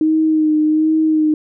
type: tone with vibrato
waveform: sine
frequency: 311.1 Hz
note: D#4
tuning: in tune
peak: -11 dBFS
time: 0.01-1.34 s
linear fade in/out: 2 ms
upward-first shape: sine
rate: 1.3 Hz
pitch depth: 27 cents each way
effects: none